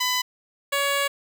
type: tone pair in turn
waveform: 10% pulse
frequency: 1001 / 561.8 Hz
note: B5 / C#5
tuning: +23 / +23 cents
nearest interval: minor seventh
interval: 1000 cents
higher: first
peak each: -13 dBFS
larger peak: neither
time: 0-0.22 / 0.72-1.08 s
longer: second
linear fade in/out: 10 ms
effects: none